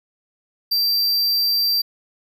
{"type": "tone", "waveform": "square", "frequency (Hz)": 4699, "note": "D8", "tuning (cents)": 0, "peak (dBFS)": -17, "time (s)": [0.71, 1.82], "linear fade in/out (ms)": 10, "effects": []}